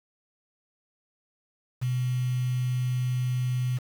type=tone with quantisation; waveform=sine; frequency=125.8 Hz; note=B2; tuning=32 cents sharp; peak=-24 dBFS; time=1.81-3.79 s; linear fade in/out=20 ms; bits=7; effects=none